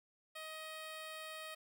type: tone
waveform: 10% pulse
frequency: 629 Hz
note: D#5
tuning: 19 cents sharp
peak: -37 dBFS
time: 0.35-1.55 s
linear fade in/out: 10 ms
effects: none